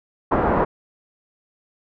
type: low-pass noise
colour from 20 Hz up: white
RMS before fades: -19 dBFS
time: 0.31-0.65 s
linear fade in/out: 10 ms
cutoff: 1100 Hz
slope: 24 dB/octave
effects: none